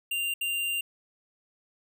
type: tone bursts at uneven times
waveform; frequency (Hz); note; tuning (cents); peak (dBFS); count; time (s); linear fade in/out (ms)
square; 2785; F7; -5; -28; 2; 0.11-0.34 / 0.41-0.81; 5
effects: none